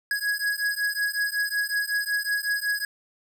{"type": "beating tone pair", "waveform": "square", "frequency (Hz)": [1661.2, 1666.6], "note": ["G#6", "G#6"], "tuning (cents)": [0, 6], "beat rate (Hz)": 5.4, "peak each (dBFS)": -28, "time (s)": [0.11, 2.85], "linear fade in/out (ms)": 2, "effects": []}